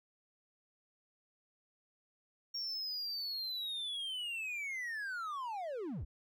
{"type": "linear sweep", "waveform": "triangle", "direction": "down", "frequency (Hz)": [5570, 41.11], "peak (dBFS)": -36, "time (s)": [2.54, 6.05], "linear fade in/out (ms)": 10, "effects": []}